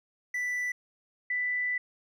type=tone pair in turn; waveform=triangle / sine; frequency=1978 / 1984.9 Hz; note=B6 / B6; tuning=+2 / +8 cents; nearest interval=unison; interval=6 cents; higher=second; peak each=-27 dBFS; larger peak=neither; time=0.34-0.72 / 1.3-1.78 s; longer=second; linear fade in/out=5 ms; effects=none